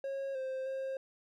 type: tone with pitch steps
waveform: triangle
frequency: 545 / 525 / 533 Hz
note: C#5 / C5 / C5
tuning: -29 / +6 / +32 cents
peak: -33 dBFS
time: 0.04-0.97 s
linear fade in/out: 2 ms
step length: 310 ms
effects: none